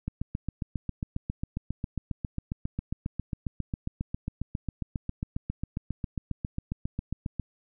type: click train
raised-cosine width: 5 ms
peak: -18 dBFS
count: 55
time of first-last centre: 0.08-7.397 s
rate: 7.38 Hz
effects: none